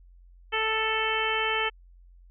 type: harmonic tone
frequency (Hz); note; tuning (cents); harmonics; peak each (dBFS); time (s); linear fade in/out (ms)
440.3; A4; +1; 1 / 2 / 3 / 4 / 5 / 6 / 7; -32 / -32 / -32 / -32 / -32 / -32 / -32; 0.52-1.7; 20
effects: added 44 Hz sine -50 dBFS peak until 2.3 s